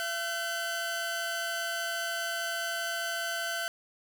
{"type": "tone pair together", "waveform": "sawtooth", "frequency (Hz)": [678.3, 1525], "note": ["E5", "G6"], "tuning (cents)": [49, -48], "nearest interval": "octave + major second", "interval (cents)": 1403, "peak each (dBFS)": [-32, -29], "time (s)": [0, 3.68], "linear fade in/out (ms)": 0, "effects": []}